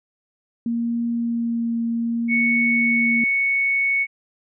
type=tone with vibrato; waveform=sine; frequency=233.1 Hz; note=A#3; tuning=in tune; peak=-20 dBFS; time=0.66-3.24 s; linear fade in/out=2 ms; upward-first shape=triangle; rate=0.64 Hz; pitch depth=13 cents each way
type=tone; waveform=sine; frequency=2217 Hz; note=C#7; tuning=in tune; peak=-17 dBFS; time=2.28-4.07 s; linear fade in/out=50 ms
effects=none